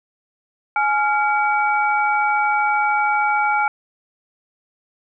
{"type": "tone cluster", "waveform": "sine", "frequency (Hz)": [839, 1390, 2277], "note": ["G#5", "F6", "C#7"], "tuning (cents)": [17, -9, 46], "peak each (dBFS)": [-18, -20, -24], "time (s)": [0.76, 3.68], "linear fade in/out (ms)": 2, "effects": []}